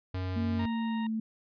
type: tone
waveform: square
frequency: 92.5 Hz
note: F#2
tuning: in tune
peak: -32 dBFS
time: 0.14-0.66 s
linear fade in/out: 5 ms
type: tone with pitch glide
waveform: sine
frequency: 231.9 to 221 Hz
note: A#3 to A3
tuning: -9 to +8 cents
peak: -29 dBFS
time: 0.36-1.2 s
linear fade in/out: 5 ms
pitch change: -83 cents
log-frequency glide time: 0.46-1.07 s
type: harmonic tone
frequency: 932.3 Hz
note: A#5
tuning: in tune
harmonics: 1 / 2 / 3 / 4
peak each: -39 / -45 / -49 / -51 dBFS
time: 0.59-1.07 s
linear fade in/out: 5 ms
effects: resampled to 11025 Hz